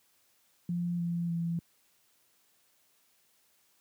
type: tone with pitch steps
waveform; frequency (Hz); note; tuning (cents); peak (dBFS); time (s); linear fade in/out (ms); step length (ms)
sine; 173.9 / 171.21 / 168.56; F3 / F3 / E3; -7 / -34 / +39; -29; 0.69-1.59; 2; 300
effects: white hiss -69 dBFS RMS until 3.8 s + high-pass 80 Hz 12 dB/octave